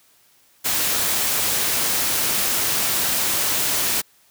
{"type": "noise", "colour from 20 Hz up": "white", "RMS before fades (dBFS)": -21, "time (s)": [0.64, 4.02], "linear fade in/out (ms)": 20, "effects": ["white hiss -57 dBFS RMS until 4.3 s", "high-pass 60 Hz 12 dB/octave"]}